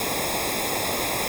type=noise with comb filter; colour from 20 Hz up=pink; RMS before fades=-26 dBFS; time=0-1.28 s; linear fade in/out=2 ms; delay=0.67 ms; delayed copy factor=-0.85; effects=none